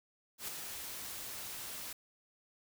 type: noise with ADSR envelope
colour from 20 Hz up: white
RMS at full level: -39 dBFS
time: 0.38-1.93 s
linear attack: 99 ms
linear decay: 7 ms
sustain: -5 dB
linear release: 5 ms
effects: none